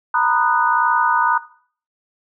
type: chord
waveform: sine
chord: B major seventh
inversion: third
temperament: just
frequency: 926 / 987.8 / 1234.7 / 1481.6 Hz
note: A#5 / B5 / D#6 / F#6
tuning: -12 / 0 / -14 / +2 cents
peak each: -20 dBFS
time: 0.14-1.38 s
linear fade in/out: 5 ms
effects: noise-tail reverb RT60 0.5 s tail -17 dB re dry